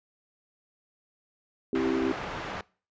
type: chord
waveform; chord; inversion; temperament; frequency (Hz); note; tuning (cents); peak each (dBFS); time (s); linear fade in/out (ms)
sine; C major; none; equal; 261.6 / 329.6 / 392; C4 / E4 / G4; 0 / 0 / 0; -29; 1.73-2.12; 2
type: low-pass noise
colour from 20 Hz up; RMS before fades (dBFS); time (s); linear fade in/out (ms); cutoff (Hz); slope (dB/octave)
white; -36; 1.75-2.61; 2; 1500; 12
effects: noise-tail reverb RT60 0.4 s tail -23 dB re dry + resampled to 16000 Hz